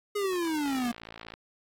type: exponential sweep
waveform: square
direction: down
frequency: 420 to 233.1 Hz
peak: -28 dBFS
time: 0.15-0.92 s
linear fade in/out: 10 ms
type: click train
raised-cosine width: 0.3 ms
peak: -26 dBFS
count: 39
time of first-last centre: 0.66-1.339 s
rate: 56 Hz
effects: AAC 64 kbps